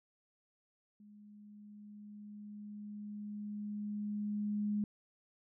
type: tone with level ramp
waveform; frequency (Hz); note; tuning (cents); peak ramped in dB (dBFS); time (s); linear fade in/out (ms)
sine; 208; G#3; +3; -55 to -31; 1-4.84; 2
effects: none